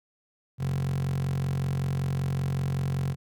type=tone with high-pass filter; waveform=15% pulse; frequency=45.26 Hz; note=F#1; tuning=37 cents flat; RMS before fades=-28 dBFS; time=0.58-3.16 s; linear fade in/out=50 ms; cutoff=120 Hz; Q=7.9; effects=none